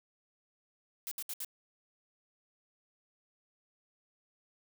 blue noise bursts, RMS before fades -39 dBFS, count 4, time 1.07-1.447 s, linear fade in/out 0 ms, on 44 ms, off 67 ms, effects none

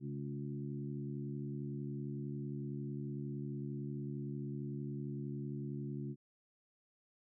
harmonic tone with a mistuned harmonic, 71 Hz, C#2, 42 cents sharp, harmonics 2 / 3 / 4 / 5, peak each -41 / -45 / -47 / -49 dBFS, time 0-6.16 s, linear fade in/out 50 ms, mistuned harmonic 2, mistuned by -54 cents, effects none

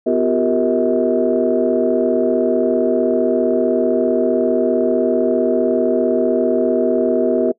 sine tone cluster, 249.7 / 352.7 / 392.7 / 468.1 / 641 Hz, B3 / F4 / G4 / A#4 / E5, +19 / +17 / +3 / +7 / -49 cents, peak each -19 dBFS, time 0.06-7.52 s, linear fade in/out 10 ms, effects noise-tail reverb RT60 0.1 s tail -21 dB re dry + tanh soft clip ceiling -4 dBFS

